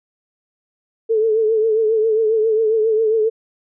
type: tone with vibrato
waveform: sine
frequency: 440 Hz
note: A4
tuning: in tune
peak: -13 dBFS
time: 1.09-3.3 s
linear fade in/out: 20 ms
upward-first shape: triangle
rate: 7.4 Hz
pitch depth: 67 cents each way
effects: none